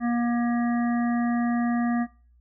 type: harmonic tone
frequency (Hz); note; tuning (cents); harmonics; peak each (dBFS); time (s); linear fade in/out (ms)
238; A#3; +36; 1 / 3 / 5 / 7 / 8; -22 / -32 / -36 / -39 / -40; 0-2.07; 50
effects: noise-tail reverb RT60 0.5 s tail -24 dB re dry + added 60 Hz sine -55 dBFS peak until 2.4 s